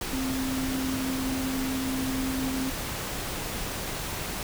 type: tone in noise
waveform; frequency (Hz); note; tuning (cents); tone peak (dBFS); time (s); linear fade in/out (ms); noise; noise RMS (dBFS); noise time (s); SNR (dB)
sine; 262.8; C4; +8; -28; 0.13-2.7; 2; pink; -33; 0.01-4.43; +2
effects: none